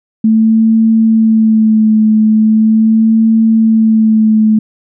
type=tone with vibrato; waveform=sine; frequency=220 Hz; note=A3; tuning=in tune; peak=-5 dBFS; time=0.24-4.59 s; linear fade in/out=5 ms; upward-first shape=sine; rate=0.4 Hz; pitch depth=27 cents each way; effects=none